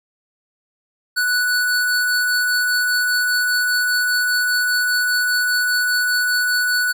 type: tone pair together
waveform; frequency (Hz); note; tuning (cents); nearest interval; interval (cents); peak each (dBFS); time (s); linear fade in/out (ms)
square; 1480 / 4435; F#6 / C#8; 0 / 0; octave + perfect fifth; 1900; -17 / -28; 1.16-6.93; 20
effects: none